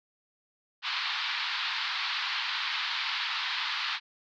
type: band-pass noise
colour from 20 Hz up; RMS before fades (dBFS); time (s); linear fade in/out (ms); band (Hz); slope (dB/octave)
white; -32; 0.82-4; 50; 900 to 4400; 48
effects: none